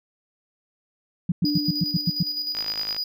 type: tone bursts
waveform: sine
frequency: 174.61 Hz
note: F3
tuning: in tune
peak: -17 dBFS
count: 8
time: 1.29-2.23 s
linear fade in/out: 5 ms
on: 30 ms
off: 100 ms
type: tone with exponential decay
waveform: sine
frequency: 293.7 Hz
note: D4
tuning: in tune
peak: -20 dBFS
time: 1.44-2.82 s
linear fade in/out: 5 ms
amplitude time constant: 300 ms
type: tone with tremolo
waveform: triangle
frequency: 4922 Hz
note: D#8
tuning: 20 cents flat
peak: -23 dBFS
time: 1.45-3.04 s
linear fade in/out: 2 ms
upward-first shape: square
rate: 9.8 Hz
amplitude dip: 45%
type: click train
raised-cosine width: 0.2 ms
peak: -17 dBFS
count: 23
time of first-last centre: 2.55-2.965 s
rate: 53 Hz
effects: none